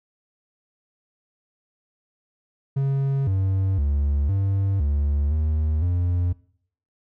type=tone with pitch steps; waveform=triangle; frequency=137 / 95.9 / 71.4 / 97.8 / 72.1 / 77.2 / 88.4 Hz; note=C#3 / G2 / D2 / G2 / D2 / D#2 / F2; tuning=-20 / -37 / -48 / -4 / -31 / -13 / +22 cents; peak=-17 dBFS; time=2.76-6.33 s; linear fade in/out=10 ms; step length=510 ms; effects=noise-tail reverb RT60 0.6 s tail -21 dB re dry